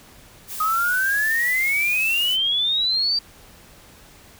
blue noise, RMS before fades -32 dBFS, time 0.47-2.38 s, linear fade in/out 50 ms
sine exponential sweep, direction up, 1244.5 to 4699 Hz, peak -18 dBFS, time 0.6-3.19 s, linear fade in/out 5 ms
effects pink hiss -48 dBFS RMS until 4.39 s

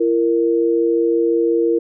sine tone pair together, 338.2 / 463.9 Hz, E4 / A#4, +44 / -8 cents, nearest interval perfect fourth, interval 548 cents, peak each -16 dBFS, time 0-1.79 s, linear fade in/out 10 ms, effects none

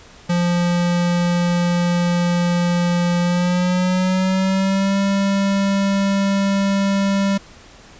square tone with pitch glide, 174.61 to 197.13 Hz, F3 to G3, 0 to +10 cents, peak -16 dBFS, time 0.29-7.38 s, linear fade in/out 10 ms, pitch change +210 cents, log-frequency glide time 3.21-4.98 s, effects pink hiss -44 dBFS RMS until 7.99 s + resampled to 16000 Hz

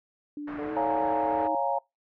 sine tone with pitch glide, 293.7 to 314.8 Hz, D4 to D#4, 0 to +20 cents, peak -33 dBFS, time 0.37-1.55 s, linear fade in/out 2 ms, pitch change +120 cents, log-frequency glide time 0.59-0.73 s
white low-pass noise, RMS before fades -42 dBFS, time 0.47-1.48 s, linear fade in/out 10 ms, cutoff 1700 Hz, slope 24 dB/octave
harmonic tone, 146.83 Hz, D3, in tune, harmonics 3 / 4 / 5 / 6, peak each -35 / -41 / -42 / -50 dBFS, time 0.58-1.47 s, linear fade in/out 10 ms
sine chord, Bb minor seventh, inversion first, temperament equal, 554.4 / 698.5 / 830.6 / 932.3 Hz, Db5 / F5 / Ab5 / Bb5, 0 / 0 / 0 / 0 cents, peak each -30 dBFS, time 0.76-1.79 s, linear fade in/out 10 ms
effects noise-tail reverb RT60 0.2 s tail -24 dB re dry

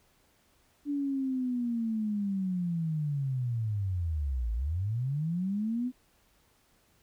sine linear two-way sweep, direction down then up, 291.3 to 53.4 to 256.4 Hz, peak -28 dBFS, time 0.85-5.92 s, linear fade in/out 50 ms, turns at 4.53 s, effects pink hiss -67 dBFS RMS until 7.02 s

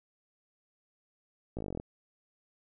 slowing click train, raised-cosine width 2 ms, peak -24 dBFS, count 12, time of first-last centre 1.57-1.799 s, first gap 17 ms, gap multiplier 1.04, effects none

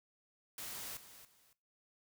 white noise with echo, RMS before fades -45 dBFS, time 0.58-0.97 s, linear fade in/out 2 ms, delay 280 ms, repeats 2, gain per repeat -12 dB, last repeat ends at 1.53 s, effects noise-tail reverb RT60 0.3 s tail -18 dB re dry

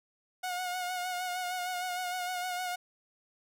sawtooth tone with vibrato, 725 Hz, F#5, 35 cents flat, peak -29 dBFS, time 0.43-2.76 s, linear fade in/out 10 ms, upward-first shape sine, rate 6.5 Hz, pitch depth 34 cents each way, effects none

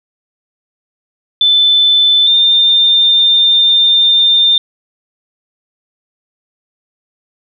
sine tone pair in turn, 3520 / 3606 Hz, A7 / A7, 0 / +42 cents, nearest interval unison, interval 42 cents, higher second, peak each -6 dBFS, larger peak neither, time 1.41-2.27 / 2.27-4.58 s, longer second, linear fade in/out 2 ms, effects none

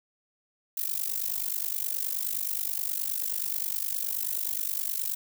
violet noise with amplitude modulation, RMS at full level -27 dBFS, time 0.77-5.15 s, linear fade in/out 5 ms, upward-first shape sine, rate 49.5 Hz, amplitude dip 90%, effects none

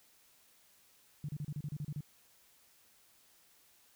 sine tone bursts, 146.83 Hz, D3, in tune, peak -36 dBFS, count 10, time 1.24-2.007 s, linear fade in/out 2 ms, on 47 ms, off 33 ms, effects white hiss -66 dBFS RMS until 3.95 s

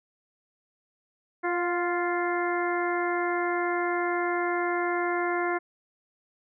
harmonic tone with a mistuned harmonic, 349.2 Hz, F4, in tune, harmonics 1 / 2 / 3 / 4 / 5 / 6, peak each -28 / -31 / -33 / -34 / -35 / -36 dBFS, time 1.43-5.59 s, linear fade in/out 20 ms, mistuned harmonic 2, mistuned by +21 cents, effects none

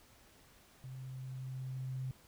sine tone with level ramp, 130.3 Hz, C3, 7 cents flat, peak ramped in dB -44 to -36 dBFS, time 0.84-2.11 s, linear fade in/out 0 ms, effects pink hiss -63 dBFS RMS until 2.27 s

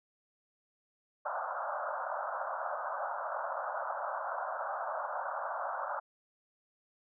pink band-pass noise, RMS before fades -37 dBFS, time 1.25-6 s, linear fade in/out 10 ms, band 560 to 1500 Hz, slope 96 dB/octave, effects none

